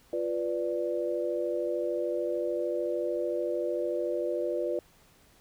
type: chord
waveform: sine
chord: B diminished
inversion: second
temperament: equal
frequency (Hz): 349.2 / 493.9 / 587.3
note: F4 / B4 / D5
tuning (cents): 0 / 0 / 0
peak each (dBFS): -32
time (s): 0.13-4.79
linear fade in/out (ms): 2
effects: pink hiss -61 dBFS RMS until 5.4 s